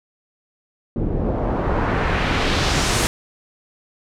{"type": "noise with low-pass filter sweep", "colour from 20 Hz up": "pink", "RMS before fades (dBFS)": -20, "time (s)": [0.96, 3.07], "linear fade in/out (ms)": 0, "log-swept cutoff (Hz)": [320, 9700], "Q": 1.1, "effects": []}